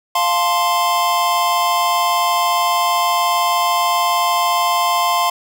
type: chord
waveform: square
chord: F major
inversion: none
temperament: equal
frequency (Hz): 698.5 / 880 / 1046.5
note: F5 / A5 / C6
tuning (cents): 0 / 0 / 0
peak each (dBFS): -20 / -23 / -17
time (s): 0.15-5.3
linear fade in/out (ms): 5
effects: none